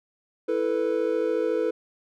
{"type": "chord", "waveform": "triangle", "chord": "E suspended fourth", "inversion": "none", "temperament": "equal", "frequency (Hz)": [329.6, 440, 493.9], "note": ["E4", "A4", "B4"], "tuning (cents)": [0, 0, 0], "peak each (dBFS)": [-27, -24, -24], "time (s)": [0.48, 1.71], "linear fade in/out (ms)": 10, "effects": []}